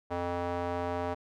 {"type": "tone with band-pass filter", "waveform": "square", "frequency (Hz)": 87.6, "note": "F2", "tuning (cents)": 6, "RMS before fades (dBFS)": -33, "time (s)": [0.1, 1.15], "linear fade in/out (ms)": 20, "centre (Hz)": 720, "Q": 1.4, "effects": []}